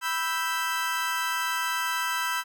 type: chord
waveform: 30% pulse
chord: E minor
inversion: second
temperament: equal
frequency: 987.8 / 1318.5 / 1568 Hz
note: B5 / E6 / G6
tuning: 0 / 0 / 0 cents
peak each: -28 dBFS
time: 0.01-2.44 s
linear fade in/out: 50 ms
effects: none